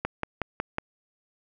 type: click train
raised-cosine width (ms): 0.5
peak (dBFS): -12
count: 5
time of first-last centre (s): 0.05-0.784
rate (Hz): 5.45
effects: none